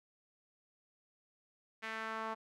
sawtooth tone with band-pass filter sweep, 221.8 Hz, A3, 14 cents sharp, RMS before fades -41 dBFS, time 1.82-2.35 s, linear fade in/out 20 ms, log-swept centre 2000 to 1000 Hz, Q 2, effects none

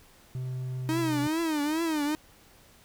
triangle tone, 128.1 Hz, C3, 36 cents flat, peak -29 dBFS, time 0.35-1.27 s, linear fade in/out 0 ms
45% pulse tone with vibrato, 311.1 Hz, D#4, in tune, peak -26 dBFS, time 0.89-2.15 s, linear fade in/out 0 ms, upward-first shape triangle, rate 2.4 Hz, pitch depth 150 cents each way
effects pink hiss -57 dBFS RMS until 2.84 s

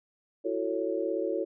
sine chord, F# minor seventh, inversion third, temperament just, 333 / 370 / 444 / 555 Hz, E4 / F#4 / A4 / C#5, +18 / 0 / +16 / +2 cents, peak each -33 dBFS, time 0.44-1.45 s, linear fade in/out 20 ms, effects none

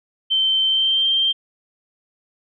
sine tone with pitch glide, 3105 to 3159 Hz, G7 to G7, -17 to +13 cents, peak -15 dBFS, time 0.3-1.33 s, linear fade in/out 20 ms, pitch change +30 cents, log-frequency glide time 0.67-1.06 s, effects none

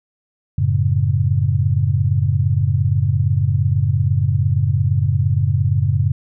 sine chord, F# minor, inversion none, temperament equal, 92.5 / 110 / 138.59 Hz, F#2 / A2 / C#3, 0 / 0 / 0 cents, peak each -18 dBFS, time 0.58-6.12 s, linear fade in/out 5 ms, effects none

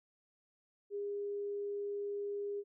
sine tone, 406.4 Hz, G#4, 38 cents flat, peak -36 dBFS, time 0.9-2.64 s, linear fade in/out 50 ms, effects none

